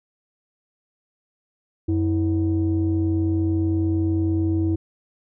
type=tone pair together; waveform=sine; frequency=91.07 / 324.3 Hz; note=F#2 / E4; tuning=-27 / -28 cents; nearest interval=octave + minor seventh; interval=2199 cents; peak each=-20 dBFS; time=1.88-4.76 s; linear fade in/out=10 ms; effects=tanh soft clip ceiling -13 dBFS